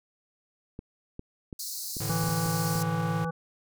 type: clicks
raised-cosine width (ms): 3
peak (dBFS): -25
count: 9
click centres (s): 0.791 / 1.194 / 1.528 / 1.968 / 2.094 / 2.239 / 2.29 / 2.461 / 2.754
type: high-pass noise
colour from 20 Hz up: pink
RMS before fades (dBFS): -36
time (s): 1.59-2.83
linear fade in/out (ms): 5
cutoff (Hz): 4100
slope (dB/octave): 96
type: chord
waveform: square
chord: A suspended fourth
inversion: none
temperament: equal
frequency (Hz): 110 / 146.83 / 164.81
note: A2 / D3 / E3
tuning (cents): 0 / 0 / 0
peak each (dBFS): -34 / -36 / -39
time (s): 2-3.25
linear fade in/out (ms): 5
type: harmonic tone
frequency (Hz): 164.81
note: E3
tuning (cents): 0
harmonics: 1 / 3 / 5 / 7 / 9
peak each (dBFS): -30 / -35 / -37 / -38 / -40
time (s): 2.09-3.31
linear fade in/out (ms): 10
effects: none